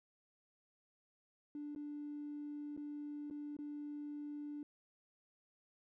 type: tone with dropouts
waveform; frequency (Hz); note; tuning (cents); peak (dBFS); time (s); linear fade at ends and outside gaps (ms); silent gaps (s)
triangle; 293.7; D4; 0; -39; 1.55-4.63; 2; 1.75-1.76 / 2.766-2.775 / 3.301-3.309 / 3.567-3.588
effects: tanh soft clip ceiling -40 dBFS